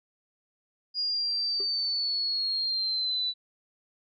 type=linear sweep; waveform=sine; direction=down; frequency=4870 to 3951 Hz; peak=-26 dBFS; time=0.94-3.34 s; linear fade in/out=50 ms
type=tone with exponential decay; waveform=triangle; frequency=395.7 Hz; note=G4; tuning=16 cents sharp; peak=-32 dBFS; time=1.6-1.7 s; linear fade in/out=2 ms; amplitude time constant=21 ms
effects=none